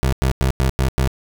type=tone bursts; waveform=25% pulse; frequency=65.8 Hz; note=C2; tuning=10 cents sharp; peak=-11 dBFS; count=6; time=0.03-1.075 s; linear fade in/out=0 ms; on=95 ms; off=95 ms; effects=none